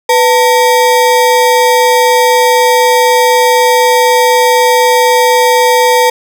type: ring-modulated tone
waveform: square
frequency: 699 Hz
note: F5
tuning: 1 cent sharp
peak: -3 dBFS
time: 0.09-6.1 s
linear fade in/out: 5 ms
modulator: 203 Hz
effects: none